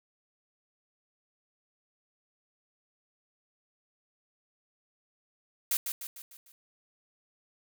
blue noise with echo, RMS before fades -28 dBFS, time 5.71-5.77 s, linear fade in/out 2 ms, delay 150 ms, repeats 5, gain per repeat -6 dB, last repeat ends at 6.52 s, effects none

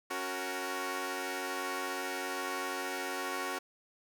10% pulse chord, F# major, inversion second, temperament equal, 277.2 / 370 / 466.2 Hz, C#4 / F#4 / A#4, 0 / 0 / 0 cents, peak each -32 / -29 / -33 dBFS, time 0.1-3.59 s, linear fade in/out 10 ms, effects none

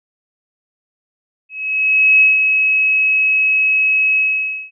sine tone with ADSR envelope, 2565 Hz, E7, 48 cents flat, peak -6 dBFS, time 1.49-4.71 s, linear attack 720 ms, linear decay 160 ms, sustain -5 dB, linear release 530 ms, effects none

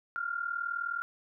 sine tone pair together, 1380.4 / 1420 Hz, F6 / F6, -21 / +28 cents, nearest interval unison, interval 49 cents, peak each -34 / -35 dBFS, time 0.16-1.02 s, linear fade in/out 0 ms, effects none

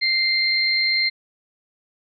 sine tone pair together, 2093 / 4176 Hz, C7 / C8, 0 / -4 cents, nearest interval octave, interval 1196 cents, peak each -20 dBFS, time 0.01-1.1 s, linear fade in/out 20 ms, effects none

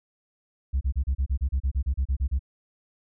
sine tone bursts, 66.8 Hz, C2, 36 cents sharp, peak -19 dBFS, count 15, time 0.73-2.393 s, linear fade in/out 20 ms, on 81 ms, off 32 ms, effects tanh soft clip ceiling -19 dBFS

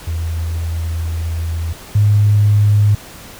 sine tone pair in turn, 82.41 / 103.83 Hz, E2 / G#2, 0 / 0 cents, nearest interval major third, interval 400 cents, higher second, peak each -17 / -8 dBFS, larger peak second, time 0.07-1.73 / 1.95-2.95 s, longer first, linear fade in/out 5 ms, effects pink hiss -36 dBFS RMS until 3.39 s

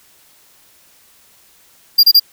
square tone bursts, 4790 Hz, D8, 33 cents sharp, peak -5 dBFS, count 3, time 1.98-2.198 s, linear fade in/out 10 ms, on 54 ms, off 28 ms, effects white hiss -50 dBFS RMS until 2.32 s

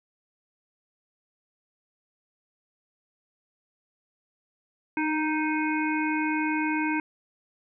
harmonic tone with a mistuned harmonic, 311.1 Hz, D#4, in tune, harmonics 1 / 3 / 5 / 7 / 8, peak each -26 / -31 / -33 / -34 / -35 dBFS, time 4.97-7 s, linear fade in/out 2 ms, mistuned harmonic 1, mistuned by -18 cents, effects none

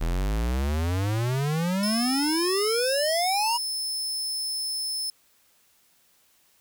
square exponential sweep, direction up, 39.26 to 973 Hz, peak -24 dBFS, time 0-3.58 s, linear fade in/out 20 ms
sawtooth tone, 5250 Hz, E8, 8 cents flat, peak -25 dBFS, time 1.83-5.1 s, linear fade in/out 2 ms
effects white hiss -63 dBFS RMS until 6.6 s

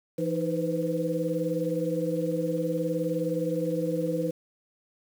sine tone cluster, 167.8 / 313 / 491.6 / 511 Hz, E3 / D#4 / B4 / C5, +31 / +10 / -8 / -41 cents, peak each -31 dBFS, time 0.18-4.31 s, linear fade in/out 10 ms, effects 8-bit

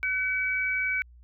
sine tone pair together, 1510.8 / 2278 Hz, F#6 / C#7, +36 / +47 cents, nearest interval perfect fifth, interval 711 cents, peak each -30 / -26 dBFS, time 0.03-1.02 s, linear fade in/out 0 ms, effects added 60 Hz sine -49 dBFS peak until 1.23 s

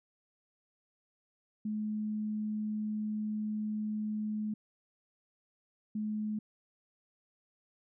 sine tone bursts at uneven times, 213.3 Hz, G#3, 46 cents sharp, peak -32 dBFS, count 2, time 1.65-4.54 / 5.95-6.39 s, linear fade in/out 5 ms, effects none

